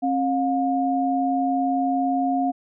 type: tone pair together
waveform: sine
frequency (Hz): 268.9 / 713.5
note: C4 / F5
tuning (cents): +47 / +37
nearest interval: octave + perfect fourth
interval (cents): 1690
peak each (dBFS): -22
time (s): 0.02-2.52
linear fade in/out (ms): 20
effects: none